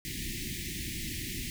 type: band-stop noise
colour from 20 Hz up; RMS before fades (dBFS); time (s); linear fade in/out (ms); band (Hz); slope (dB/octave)
pink; -37; 0.05-1.5; 0; 370 to 1800; 96
effects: none